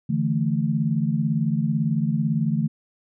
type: chord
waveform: sine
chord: D suspended second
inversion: none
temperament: equal with one note detuned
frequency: 146.83 / 164.81 / 220.8 Hz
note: D3 / E3 / A3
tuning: 0 / 0 / +6 cents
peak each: -24 dBFS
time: 0.09-2.68 s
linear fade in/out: 10 ms
effects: none